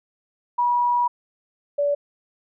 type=tone pair in turn; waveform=sine; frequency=968 / 575.6 Hz; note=B5 / D5; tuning=-35 / -35 cents; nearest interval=major sixth; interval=900 cents; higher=first; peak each=-17 / -18 dBFS; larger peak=first; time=0.58-1.08 / 1.78-1.95 s; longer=first; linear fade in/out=10 ms; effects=none